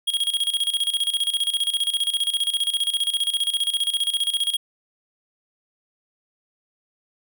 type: tone with tremolo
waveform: square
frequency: 3280 Hz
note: G#7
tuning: 22 cents flat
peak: -19 dBFS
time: 0.07-4.57 s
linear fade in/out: 10 ms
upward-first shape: square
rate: 15 Hz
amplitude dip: 75%
effects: none